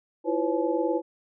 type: tone cluster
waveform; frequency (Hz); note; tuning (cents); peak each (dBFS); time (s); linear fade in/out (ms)
sine; 327.4 / 346.9 / 501 / 550 / 859; E4 / F4 / B4 / C#5 / A5; -12 / -12 / +25 / -14 / -42; -28 / -29 / -28 / -31 / -33; 0.24-1.02; 50
effects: none